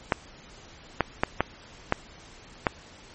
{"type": "clicks", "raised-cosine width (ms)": 0.5, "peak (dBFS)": -5, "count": 6, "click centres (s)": [0.122, 1.007, 1.235, 1.406, 1.924, 2.668], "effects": ["pink hiss -49 dBFS RMS until 3.14 s", "MP3 32 kbps"]}